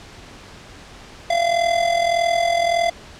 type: tone with amplitude modulation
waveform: square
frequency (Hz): 685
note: F5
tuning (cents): -34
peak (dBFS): -14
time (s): 1.3-2.9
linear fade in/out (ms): 5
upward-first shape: sine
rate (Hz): 41.7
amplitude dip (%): 65
effects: pink hiss -41 dBFS RMS until 3.19 s + low-pass 6000 Hz 12 dB/octave